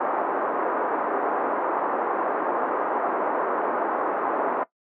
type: band-pass noise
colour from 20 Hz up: white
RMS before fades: -25 dBFS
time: 0-4.64 s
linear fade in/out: 10 ms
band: 310 to 1200 Hz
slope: 24 dB/octave
effects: noise-tail reverb RT60 0.1 s tail -18 dB re dry + low-pass 2000 Hz 12 dB/octave